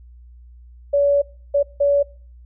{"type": "tone bursts at uneven times", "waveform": "sine", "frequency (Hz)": 569, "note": "C#5", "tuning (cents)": 45, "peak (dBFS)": -13, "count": 3, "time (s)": [[0.93, 1.22], [1.54, 1.63], [1.8, 2.03]], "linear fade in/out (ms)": 10, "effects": ["noise-tail reverb RT60 0.5 s tail -25 dB re dry", "added 60 Hz sine -41 dBFS peak until 2.45 s"]}